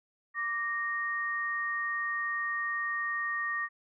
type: tone pair together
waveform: sine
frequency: 1171 / 1858.8 Hz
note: D6 / A#6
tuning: -5 / -5 cents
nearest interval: minor sixth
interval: 800 cents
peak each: -35 / -31 dBFS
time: 0.34-3.69 s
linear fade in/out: 50 ms
effects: none